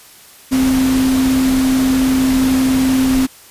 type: tone in noise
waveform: sine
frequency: 261.6 Hz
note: C4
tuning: in tune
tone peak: -11 dBFS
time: 0.51-3.27 s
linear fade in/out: 20 ms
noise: pink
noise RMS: -23 dBFS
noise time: 0.51-3.27 s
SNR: +9 dB
effects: white hiss -42 dBFS RMS until 3.5 s + resampled to 32000 Hz